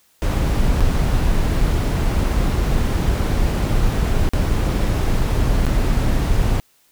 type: noise with dropouts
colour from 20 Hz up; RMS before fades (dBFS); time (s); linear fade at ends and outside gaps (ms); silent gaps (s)
brown; -17; 0.22-6.6; 0; 0.8-0.806 / 1.609-1.613 / 4.29-4.335 / 5.652-5.666
effects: white hiss -58 dBFS RMS until 6.91 s